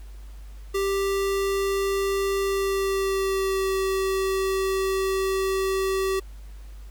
square tone with pitch glide, 392.6 to 383.9 Hz, G4 to G4, +3 to -36 cents, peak -23 dBFS, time 0.74-6.2 s, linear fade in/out 10 ms, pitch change -39 cents, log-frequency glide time 2.41-3.73 s, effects added 50 Hz sine -38 dBFS peak until 6.9 s + pink hiss -56 dBFS RMS until 6.9 s

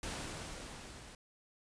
pink noise with level ramp, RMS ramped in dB -40 to -53 dBFS, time 0.03-1.15 s, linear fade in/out 2 ms, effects resampled to 22050 Hz

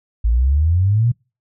sine exponential sweep, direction up, 53.5 to 124.3 Hz, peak -12 dBFS, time 0.24-1.12 s, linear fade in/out 10 ms, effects noise-tail reverb RT60 0.3 s tail -26 dB re dry

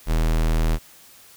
square tone, 40.15 Hz, E1, 45 cents flat, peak -18 dBFS, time 0.06-0.79 s, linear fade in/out 50 ms, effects white hiss -49 dBFS RMS until 1.36 s

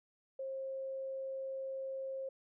sine tone, 534 Hz, C5, 35 cents sharp, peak -38 dBFS, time 0.39-2.29 s, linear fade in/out 5 ms, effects none

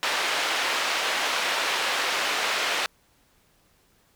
white band-pass noise, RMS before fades -26 dBFS, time 0.03-2.86 s, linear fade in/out 0 ms, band 510 to 3100 Hz, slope 12 dB/octave, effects pink hiss -63 dBFS RMS until 4.15 s

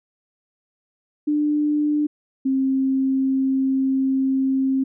sine tone pair in turn, 297.7 / 266.4 Hz, D4 / C4, +24 / +31 cents, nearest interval major second, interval 193 cents, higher first, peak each -17 dBFS, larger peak neither, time 1.27-2.07 / 2.45-4.84 s, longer second, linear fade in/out 10 ms, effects none

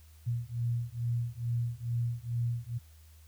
sine beating tone pair, 117.6 / 119.9 Hz, A#2 / A#2, +16 / +49 cents, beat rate 2.3 Hz, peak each -33 / -33 dBFS, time 0.26-2.79 s, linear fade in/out 20 ms, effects added 78 Hz sine -53 dBFS peak until 3.27 s + white hiss -64 dBFS RMS until 3.27 s

